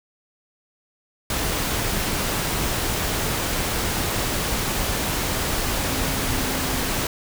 sine tone in noise, 261.6 Hz, C4, in tune, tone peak -31 dBFS, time 5.88-6.88 s, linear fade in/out 2 ms, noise pink, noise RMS -24 dBFS, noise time 1.3-7.07 s, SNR -10 dB, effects none

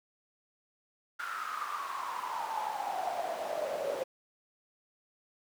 brown noise with high-pass filter sweep, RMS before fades -36 dBFS, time 1.19-4.04 s, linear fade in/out 10 ms, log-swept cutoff 1400 to 530 Hz, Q 9, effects none

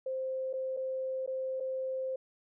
sine tone with dropouts, 523.3 Hz, C5, in tune, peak -32 dBFS, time 0.06-2.16 s, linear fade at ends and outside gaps 5 ms, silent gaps 0.53-0.536 / 0.767-0.771 / 1.263-1.275 / 1.601-1.605 s, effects none

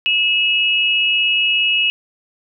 sine tone pair together, 2613 / 2896 Hz, E7 / F#7, -16 / -38 cents, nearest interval major second, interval 178 cents, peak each -16 dBFS, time 0.06-1.9 s, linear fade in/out 0 ms, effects none

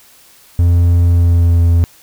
triangle tone with pitch glide, 86.5 to 84.92 Hz, F2 to F2, -16 to -48 cents, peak -5 dBFS, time 0.59-1.84 s, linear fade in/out 0 ms, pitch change -32 cents, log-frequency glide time 1.05-1.64 s, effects white hiss -45 dBFS RMS until 2.02 s

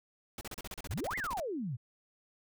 pink noise bursts, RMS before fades -42 dBFS, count 16, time 0.38-1.401 s, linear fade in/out 2 ms, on 31 ms, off 35 ms
sine exponential two-way sweep, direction up then down, 65.41 to 2182 to 108.7 Hz, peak -34 dBFS, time 0.89-1.77 s, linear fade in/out 20 ms, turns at 1.16 s
effects none

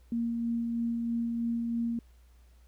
sine tone with tremolo, 233.1 Hz, A#3, in tune, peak -27 dBFS, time 0.12-1.99 s, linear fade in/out 2 ms, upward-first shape sine, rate 3.1 Hz, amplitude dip 25%, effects added 60 Hz sine -55 dBFS peak until 2.67 s + pink hiss -69 dBFS RMS until 2.67 s

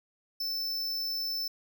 square tone, 5290 Hz, E8, 5 cents sharp, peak -31 dBFS, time 0.4-1.48 s, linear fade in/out 5 ms, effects none

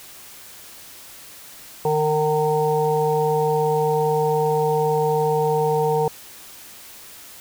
harmonic tone, 152.9 Hz, D#3, 30 cents flat, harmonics 1 / 3 / 5 / 6, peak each -25 / -19 / -25 / -25 dBFS, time 1.85-6.08 s, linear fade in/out 2 ms, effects white hiss -42 dBFS RMS until 7.4 s

